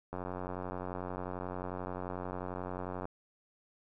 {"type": "click train", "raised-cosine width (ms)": 1, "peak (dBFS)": -25, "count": 268, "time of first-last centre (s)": [0.13, 3.054], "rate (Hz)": 91.3, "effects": []}